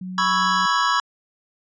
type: tone with tremolo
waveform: sine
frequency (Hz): 184.4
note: F#3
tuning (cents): -6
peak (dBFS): -28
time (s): 0.01-0.66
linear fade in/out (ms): 5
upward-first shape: triangle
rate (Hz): 2.9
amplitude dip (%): 25
type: chord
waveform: square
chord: C# minor seventh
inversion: third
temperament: equal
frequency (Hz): 987.8 / 1108.7 / 1318.5 / 1661.2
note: B5 / C#6 / E6 / G#6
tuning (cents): 0 / 0 / 0 / 0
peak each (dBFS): -24 / -22 / -25 / -25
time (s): 0.18-1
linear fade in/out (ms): 2
effects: resampled to 16000 Hz